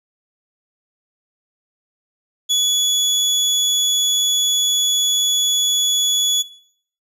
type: tone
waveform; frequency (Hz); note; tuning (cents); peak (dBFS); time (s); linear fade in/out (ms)
30% pulse; 3401; G#7; +40; -12; 2.49-6.43; 20
effects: noise-tail reverb RT60 0.6 s tail -18 dB re dry + resampled to 32000 Hz